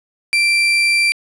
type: tone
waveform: 35% pulse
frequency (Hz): 2354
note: D7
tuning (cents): +3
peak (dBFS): -10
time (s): 0.33-1.12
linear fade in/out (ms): 0
effects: resampled to 22050 Hz + 8-bit